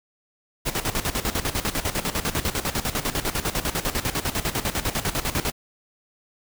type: noise with tremolo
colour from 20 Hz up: pink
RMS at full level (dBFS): -24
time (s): 0.65-5.52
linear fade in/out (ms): 20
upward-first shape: square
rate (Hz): 10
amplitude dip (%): 75
effects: none